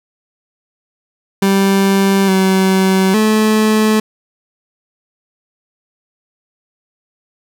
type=tone with pitch steps; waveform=30% pulse; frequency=195.4 / 190 / 216.3 Hz; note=G3 / F#3 / A3; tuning=-5 / +46 / -29 cents; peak=-7 dBFS; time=1.42-4 s; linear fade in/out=5 ms; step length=860 ms; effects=none